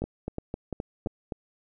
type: two click trains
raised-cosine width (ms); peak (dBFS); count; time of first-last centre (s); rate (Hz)
2; -18 / -18; 4 / 6; 0.04-1.071 / 0.02-1.322; 2.91 / 3.84
effects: none